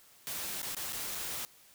white noise with dropouts, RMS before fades -38 dBFS, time 0.27-1.45 s, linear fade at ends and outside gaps 0 ms, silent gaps 0.618-0.629 / 0.748-0.767 / 0.924-0.93 / 1.149-1.153 s, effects white hiss -60 dBFS RMS until 1.74 s

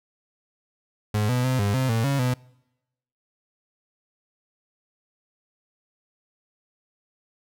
35% pulse tone with pitch steps, 105.5 / 124.6 / 129.1 / 101.3 / 130.6 / 113.5 / 139.1 / 125.7 Hz, G#2 / B2 / C3 / G#2 / C3 / A#2 / C#3 / B2, +28 / +16 / -23 / -43 / -3 / -46 / +6 / +31 cents, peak -19 dBFS, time 1.14-2.34 s, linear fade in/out 5 ms, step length 150 ms, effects noise-tail reverb RT60 0.9 s tail -25 dB re dry

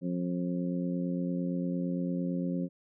harmonic tone, 88.8 Hz, F2, 29 cents sharp, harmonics 2 / 3 / 4 / 5 / 6, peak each -31 / -34 / -42 / -49 / -41 dBFS, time 0.01-2.69 s, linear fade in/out 50 ms, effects none

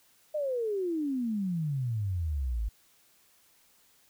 sine exponential sweep, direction down, 621 to 50.8 Hz, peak -28 dBFS, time 0.34-2.69 s, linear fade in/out 10 ms, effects white hiss -64 dBFS RMS until 4.09 s

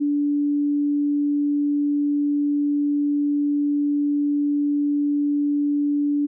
sine tone, 290 Hz, D4, 22 cents flat, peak -18 dBFS, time 0-6.27 s, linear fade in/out 20 ms, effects none

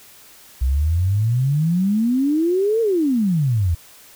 sine exponential two-way sweep, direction up then down, 61.74 to 466.2 to 78.5 Hz, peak -15 dBFS, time 0.61-3.75 s, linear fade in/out 10 ms, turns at 2.81 s, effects white hiss -46 dBFS RMS until 4.15 s

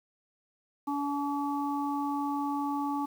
harmonic tone, 285.3 Hz, C#4, 50 cents sharp, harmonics 1 / 3 / 4, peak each -31 / -33 / -37 dBFS, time 0.87-3.06 s, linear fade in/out 10 ms, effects 9-bit

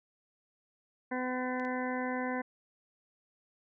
harmonic tone, 253.3 Hz, B3, 44 cents sharp, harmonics 1 / 2 / 3 / 4 / 6 / 7 / 8, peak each -35 / -38 / -40 / -41 / -43 / -43 / -44 dBFS, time 1.11-2.42 s, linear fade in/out 10 ms
clicks, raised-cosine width 0.2 ms, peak -36 dBFS, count 2, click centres 1.598 / 1.65 s
effects none

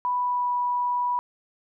sine tone with pitch glide, 987.8 to 979.3 Hz, B5 to B5, 0 to -15 cents, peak -22 dBFS, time 0.05-1.19 s, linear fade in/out 0 ms, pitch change -15 cents, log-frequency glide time 0.18-0.53 s, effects none

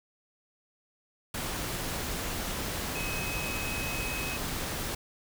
sine tone in noise, 2545 Hz, D#7, 39 cents sharp, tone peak -36 dBFS, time 2.95-4.37 s, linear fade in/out 5 ms, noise pink, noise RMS -34 dBFS, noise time 1.34-4.95 s, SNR -5 dB, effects none

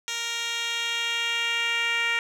10% pulse tone with band-pass filter sweep, 466.2 Hz, A#4, in tune, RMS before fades -27 dBFS, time 0.08-2.19 s, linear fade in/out 0 ms, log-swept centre 4600 to 2300 Hz, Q 2, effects none

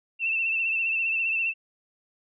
sine tone with vibrato, 2673 Hz, E7, 23 cents sharp, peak -23 dBFS, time 0.19-1.54 s, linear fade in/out 50 ms, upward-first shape sine, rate 15 Hz, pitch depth 42 cents each way, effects none

